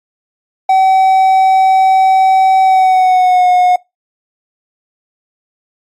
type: tone with pitch glide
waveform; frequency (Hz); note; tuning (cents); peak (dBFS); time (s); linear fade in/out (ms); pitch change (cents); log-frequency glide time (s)
triangle; 762 to 724.2; G5 to F#5; -49 to -37; -4; 0.69-3.76; 5; -88; 2.63-3.48
effects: noise-tail reverb RT60 0.2 s tail -23 dB re dry + AAC 64 kbps